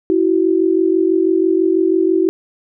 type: tone pair together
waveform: sine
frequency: 329.6 / 375.7 Hz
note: E4 / F#4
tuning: 0 / +26 cents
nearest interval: major second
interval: 226 cents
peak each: -14 dBFS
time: 0.1-2.29 s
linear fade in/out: 0 ms
effects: none